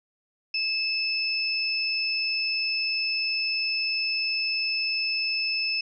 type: tone pair together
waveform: sine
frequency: 2617 / 5234 Hz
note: E7 / E8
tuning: -13 / -13 cents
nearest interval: octave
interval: 1200 cents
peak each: -27 dBFS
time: 0.54-5.81 s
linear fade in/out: 5 ms
effects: none